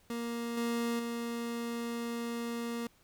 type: tone with level steps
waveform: 30% pulse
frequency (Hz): 234.4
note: A#3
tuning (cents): +10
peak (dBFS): -32 / -28 / -32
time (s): 0.1-2.87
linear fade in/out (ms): 2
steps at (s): 0.57 / 0.99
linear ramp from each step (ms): 5
effects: pink hiss -66 dBFS RMS until 3.03 s